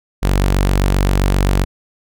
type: tone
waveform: sawtooth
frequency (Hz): 47.6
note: F#1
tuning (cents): +50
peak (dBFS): -8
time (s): 0.22-1.65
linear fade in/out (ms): 20
effects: none